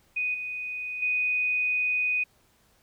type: tone with level steps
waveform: sine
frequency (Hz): 2489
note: D#7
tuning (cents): 0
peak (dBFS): -25 / -31 / -23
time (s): 0.16-2.24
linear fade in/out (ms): 10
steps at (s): 0.34 / 1.02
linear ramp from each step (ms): 5
effects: pink hiss -64 dBFS RMS until 2.82 s